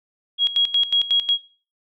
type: tone with tremolo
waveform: sine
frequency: 3300 Hz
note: G#7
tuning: 12 cents flat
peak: -14 dBFS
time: 0.38-1.38 s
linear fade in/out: 50 ms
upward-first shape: square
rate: 5.5 Hz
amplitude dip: 80%
effects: noise-tail reverb RT60 0.4 s tail -19 dB re dry

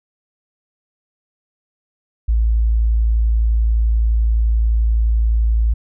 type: tone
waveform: sine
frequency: 55.8 Hz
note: A1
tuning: 25 cents sharp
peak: -12 dBFS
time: 2.28-5.74 s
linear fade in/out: 10 ms
effects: none

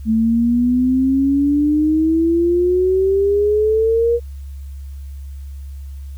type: exponential sweep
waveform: sine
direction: up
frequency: 218.9 to 476.7 Hz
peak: -12 dBFS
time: 0.05-4.2 s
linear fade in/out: 50 ms
effects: added 69 Hz sine -28 dBFS peak until 6.17 s + white hiss -55 dBFS RMS until 6.17 s

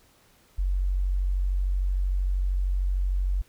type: tone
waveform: sine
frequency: 46.53 Hz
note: F#1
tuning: 10 cents sharp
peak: -22 dBFS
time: 0.58-3.42 s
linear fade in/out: 10 ms
effects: pink hiss -60 dBFS RMS until 3.48 s

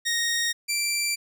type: tone pair in turn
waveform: 15% pulse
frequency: 1864.7 / 2349 Hz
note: A#6 / D7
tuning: 0 / 0 cents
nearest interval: major third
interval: 400 cents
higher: second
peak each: -17 dBFS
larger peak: neither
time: 0.05-0.53 / 0.68-1.16 s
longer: neither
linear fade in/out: 20 ms
effects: none

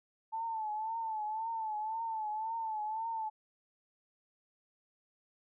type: tone with vibrato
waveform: sine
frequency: 880 Hz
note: A5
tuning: in tune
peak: -34 dBFS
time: 0.32-3.3 s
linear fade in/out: 20 ms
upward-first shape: triangle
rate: 1.9 Hz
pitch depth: 80 cents each way
effects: none

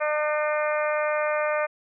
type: harmonic tone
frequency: 301.8 Hz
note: D4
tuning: 47 cents sharp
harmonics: 2 / 3 / 4 / 5 / 6 / 7 / 8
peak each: -24 / -34 / -30 / -33 / -35 / -35 / -36 dBFS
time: 0-1.67 s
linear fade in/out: 20 ms
effects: none

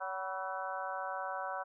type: harmonic tone with a mistuned harmonic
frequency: 188.7 Hz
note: F#3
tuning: 34 cents sharp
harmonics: 3 / 4 / 5 / 6 / 7 / 8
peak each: -43 / -41 / -42 / -46 / -44 / -44 dBFS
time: 0-1.64 s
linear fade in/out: 20 ms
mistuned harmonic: 5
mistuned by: +59 cents
effects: none

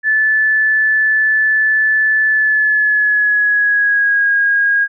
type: tone with pitch glide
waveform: sine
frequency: 1742 to 1634.8 Hz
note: A6 to G#6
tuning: -18 to -28 cents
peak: -10 dBFS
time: 0.03-4.88 s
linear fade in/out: 50 ms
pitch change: -110 cents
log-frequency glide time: 2.27-4.32 s
effects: none

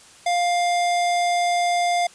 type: tone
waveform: square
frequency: 702 Hz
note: F5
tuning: 9 cents sharp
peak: -19 dBFS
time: 0.26-2.07 s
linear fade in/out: 5 ms
effects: white hiss -48 dBFS RMS until 2.14 s + resampled to 22050 Hz

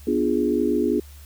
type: chord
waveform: sine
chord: B diminished seventh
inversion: none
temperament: equal with one note detuned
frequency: 246.9 / 296.2 / 349.2 / 415.3 Hz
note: B3 / D4 / F4 / Ab4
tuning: 0 / +15 / 0 / 0 cents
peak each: -24 dBFS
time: 0.07-1 s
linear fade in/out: 5 ms
effects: added 72 Hz sine -41 dBFS peak until 1.25 s + white hiss -51 dBFS RMS until 1.25 s

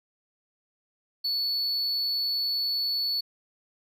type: tone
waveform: triangle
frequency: 4435 Hz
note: C#8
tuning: in tune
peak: -24 dBFS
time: 1.24-3.21 s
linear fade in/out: 10 ms
effects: none

